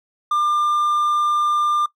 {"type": "tone", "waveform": "triangle", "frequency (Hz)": 1197, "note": "D6", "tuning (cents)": 33, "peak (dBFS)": -14, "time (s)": [0.31, 1.86], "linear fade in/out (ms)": 5, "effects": ["noise-tail reverb RT60 0.1 s tail -20 dB re dry"]}